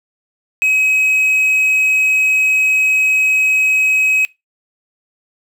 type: tone with quantisation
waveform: triangle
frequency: 2545 Hz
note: D#7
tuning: 39 cents sharp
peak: -9 dBFS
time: 0.62-4.25 s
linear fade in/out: 0 ms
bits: 6
effects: noise-tail reverb RT60 0.2 s tail -21 dB re dry